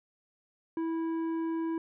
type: tone with tanh clipping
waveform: sine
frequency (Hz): 327.5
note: E4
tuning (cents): -11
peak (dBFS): -31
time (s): 0.77-1.78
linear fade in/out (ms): 2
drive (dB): 9
effects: none